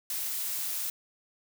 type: noise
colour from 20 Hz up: blue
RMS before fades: -33 dBFS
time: 0.1-0.9 s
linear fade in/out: 2 ms
effects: none